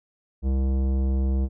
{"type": "tone with tanh clipping", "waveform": "sine", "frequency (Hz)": 66.3, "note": "C2", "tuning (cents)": 23, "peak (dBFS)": -22, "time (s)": [0.42, 1.49], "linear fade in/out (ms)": 50, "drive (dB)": 15, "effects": []}